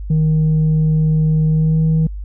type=tone with pitch glide; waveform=sine; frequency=156.1 to 159.1 Hz; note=D#3 to D#3; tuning=+6 to +39 cents; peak=-9 dBFS; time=0.1-2.07 s; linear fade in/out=5 ms; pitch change=+33 cents; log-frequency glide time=1.48-1.81 s; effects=tanh soft clip ceiling -10 dBFS + added 50 Hz sine -24 dBFS peak until 2.24 s